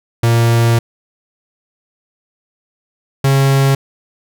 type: tone pair in turn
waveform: 45% pulse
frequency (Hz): 116.54 / 136.56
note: A#2 / C#3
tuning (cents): 0 / -26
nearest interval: minor third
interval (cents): 274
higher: second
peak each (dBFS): -9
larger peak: neither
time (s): 0.23-0.79 / 3.24-3.75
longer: first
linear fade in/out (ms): 5
effects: none